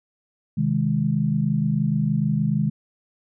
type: chord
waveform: sine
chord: Ab major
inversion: first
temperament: equal with one note detuned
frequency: 130.81 / 157.37 / 207.7 Hz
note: C3 / Eb3 / Ab3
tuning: 0 / +20 / 0 cents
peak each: -25 / -22 / -23 dBFS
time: 0.57-2.7 s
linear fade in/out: 10 ms
effects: none